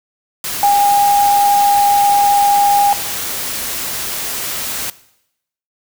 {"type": "tone in noise", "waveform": "sine", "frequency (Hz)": 811, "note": "G#5", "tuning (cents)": -41, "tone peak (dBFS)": -8, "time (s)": [0.63, 2.93], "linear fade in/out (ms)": 2, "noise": "white", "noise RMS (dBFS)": -22, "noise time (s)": [0.44, 4.9], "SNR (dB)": 11, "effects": ["noise-tail reverb RT60 0.8 s tail -18 dB re dry"]}